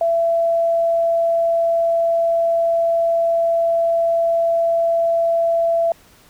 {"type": "tone", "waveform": "sine", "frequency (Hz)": 670, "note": "E5", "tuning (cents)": 28, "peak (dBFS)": -14, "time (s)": [0.01, 5.92], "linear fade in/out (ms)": 2, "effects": ["pink hiss -50 dBFS RMS until 6.29 s"]}